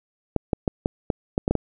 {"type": "clicks", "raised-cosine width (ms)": 2, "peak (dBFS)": -7, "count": 9, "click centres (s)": [0.363, 0.532, 0.678, 0.859, 1.102, 1.379, 1.479, 1.51, 1.553], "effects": []}